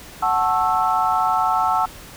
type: chord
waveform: sine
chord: F# minor seventh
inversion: none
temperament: equal with one note detuned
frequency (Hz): 740 / 880 / 1093.5 / 1318.5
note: F#5 / A5 / C#6 / E6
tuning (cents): 0 / 0 / -24 / 0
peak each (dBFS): -21 / -21 / -25 / -21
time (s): 0.22-1.86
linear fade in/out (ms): 10
effects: pink hiss -40 dBFS RMS until 2.16 s